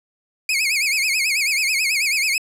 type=tone with vibrato; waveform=sawtooth; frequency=2349 Hz; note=D7; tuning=in tune; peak=-14 dBFS; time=0.49-2.38 s; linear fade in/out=2 ms; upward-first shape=sine; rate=9.2 Hz; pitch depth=170 cents each way; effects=low-pass 12000 Hz 12 dB/octave